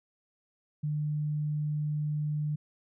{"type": "tone", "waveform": "sine", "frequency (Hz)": 150, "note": "D3", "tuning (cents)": 37, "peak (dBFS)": -28, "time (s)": [0.83, 2.56], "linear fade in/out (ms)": 10, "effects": []}